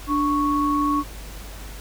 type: tone pair together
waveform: sine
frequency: 293.7 / 1108.9 Hz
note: D4 / C#6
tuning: 0 / 0 cents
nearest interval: octave + major seventh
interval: 2300 cents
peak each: -21 dBFS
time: 0.07-1.04 s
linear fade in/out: 50 ms
effects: added 50 Hz sine -36 dBFS peak until 1.8 s + pink hiss -41 dBFS RMS until 1.8 s